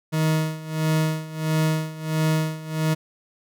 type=tone with tremolo; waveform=40% pulse; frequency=157.3 Hz; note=D#3; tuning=19 cents sharp; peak=-17 dBFS; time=0.12-2.95 s; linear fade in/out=20 ms; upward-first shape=sine; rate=1.5 Hz; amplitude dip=85%; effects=none